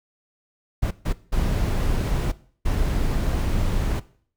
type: noise bursts at uneven times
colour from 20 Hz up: brown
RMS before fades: -22 dBFS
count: 4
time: 0.82-0.91 / 1.05-1.13 / 1.32-2.32 / 2.65-4 s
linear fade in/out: 10 ms
effects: noise-tail reverb RT60 0.5 s tail -18 dB re dry